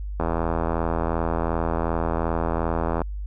click train, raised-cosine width 1 ms, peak -10 dBFS, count 234, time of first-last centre 0.2-3.017 s, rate 82.7 Hz, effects added 50 Hz sine -28 dBFS peak until 3.26 s

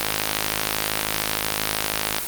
click train, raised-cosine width 0.2 ms, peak -3 dBFS, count 116, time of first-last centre 0.01-2.184 s, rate 52.9 Hz, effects white hiss -28 dBFS RMS until 2.27 s + Opus 32 kbps

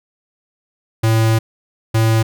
square tone pair in turn, 112 / 112 Hz, A2 / A2, +31 / +31 cents, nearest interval unison, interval 0 cents, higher neither, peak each -12 dBFS, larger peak neither, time 1.03-1.39 / 1.94-2.23 s, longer first, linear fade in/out 10 ms, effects none

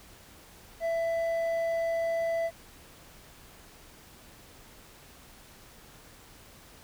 sine tone with hard clipping, 665 Hz, E5, 15 cents sharp, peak -28 dBFS, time 0.8-2.51 s, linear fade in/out 50 ms, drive 5 dB, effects pink hiss -53 dBFS RMS until 6.83 s

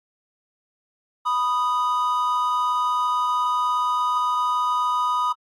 triangle tone pair together, 987.8 / 1240.6 Hz, B5 / D#6, 0 / -5 cents, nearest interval major third, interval 395 cents, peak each -21 / -20 dBFS, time 1.25-5.33 s, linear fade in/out 20 ms, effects AAC 48 kbps

